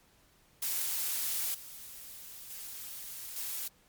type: noise with level steps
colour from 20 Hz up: blue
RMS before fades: -33 / -47 / -43 / -37 dBFS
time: 0.62-3.68 s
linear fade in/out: 5 ms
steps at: 1.54 / 2.5 / 3.36 s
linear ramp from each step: 5 ms
effects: pink hiss -65 dBFS RMS until 3.88 s + MP3 96 kbps